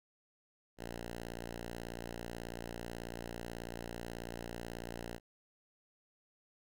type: tone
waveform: 5% pulse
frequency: 58.27 Hz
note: A#1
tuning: in tune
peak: -31 dBFS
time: 0.77-5.2 s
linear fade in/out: 50 ms
effects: none